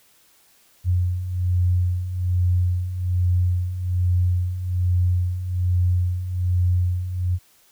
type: beating tone pair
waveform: sine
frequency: 88.8 / 90 Hz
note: F2 / F#2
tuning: +29 / -47 cents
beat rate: 1.2 Hz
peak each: -25 / -19 dBFS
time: 0.84-7.39 s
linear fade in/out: 50 ms
effects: white hiss -57 dBFS RMS until 7.71 s